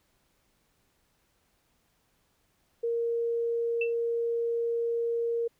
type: tone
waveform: sine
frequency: 466.2 Hz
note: A#4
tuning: in tune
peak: -26 dBFS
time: 2.83-5.48 s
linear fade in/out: 10 ms
type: tone with exponential decay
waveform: sine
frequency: 2667 Hz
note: E7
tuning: 20 cents sharp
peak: -26 dBFS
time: 3.81-3.94 s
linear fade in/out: 5 ms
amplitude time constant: 27 ms
effects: pink hiss -71 dBFS RMS until 5.59 s